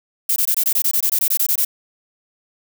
violet noise bursts, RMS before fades -17 dBFS, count 15, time 0.29-1.649 s, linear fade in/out 5 ms, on 71 ms, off 21 ms, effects none

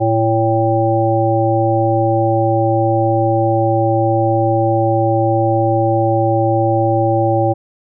harmonic tone, 112.4 Hz, A2, 37 cents sharp, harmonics 1 / 3 / 5 / 7, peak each -17 / -17 / -17 / -17 dBFS, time 0-7.54 s, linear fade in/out 20 ms, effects none

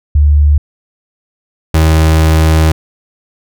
sine / 35% pulse tone pair in turn, 73.42 / 79.36 Hz, D2 / D#2, 0 / +35 cents, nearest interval minor second, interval 135 cents, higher second, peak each -4 dBFS, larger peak neither, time 0.15-0.58 / 1.74-2.72 s, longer second, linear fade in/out 5 ms, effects none

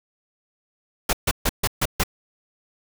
pink noise bursts, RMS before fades -20 dBFS, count 6, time 1.09-2.036 s, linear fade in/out 5 ms, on 41 ms, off 140 ms, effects none

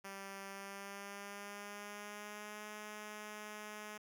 5% pulse tone with pitch glide, 196 to 211.3 Hz, G3 to G#3, 0 to +30 cents, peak -35 dBFS, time 0.04-3.98 s, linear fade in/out 10 ms, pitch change +130 cents, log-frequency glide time 0.48-2.67 s, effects none

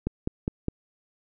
click train, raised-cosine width 3 ms, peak -13 dBFS, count 4, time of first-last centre 0.07-0.683 s, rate 4.89 Hz, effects none

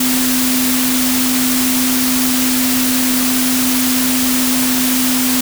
sine tone in noise, 254.6 Hz, C4, 47 cents flat, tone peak -15 dBFS, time 0-5.41 s, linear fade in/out 5 ms, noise white, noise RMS -17 dBFS, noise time 0-5.41 s, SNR -1 dB, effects none

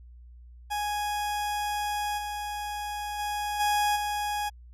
40% pulse tone with level steps, 830.6 Hz, G#5, in tune, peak -27 / -31 / -28 / -22 / -27 dBFS, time 0.7-4.5 s, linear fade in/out 20 ms, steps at 2.17 / 3.18 / 3.59 / 3.95 s, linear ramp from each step 20 ms, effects added 60 Hz sine -46 dBFS peak until 4.73 s + resampled to 32000 Hz

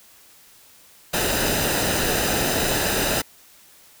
pink noise with comb filter, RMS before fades -22 dBFS, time 1.13-3.22 s, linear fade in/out 10 ms, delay 0.9 ms, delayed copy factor -0.55, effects white hiss -51 dBFS RMS until 4 s

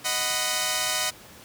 5% pulse chord, B major, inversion first, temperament equal with one note detuned, 622.3 / 740 / 998.7 Hz, D#5 / F#5 / B5, 0 / 0 / +19 cents, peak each -17 / -17 / -17 dBFS, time 0.04-1.11 s, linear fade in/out 20 ms, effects pink hiss -47 dBFS RMS until 1.44 s + high-pass 80 Hz 12 dB/octave

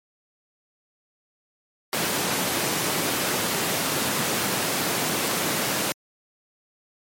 pink high-pass noise, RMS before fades -25 dBFS, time 1.93-5.92 s, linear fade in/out 0 ms, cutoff 160 Hz, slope 12 dB/octave, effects high-pass 100 Hz 12 dB/octave + MP3 64 kbps

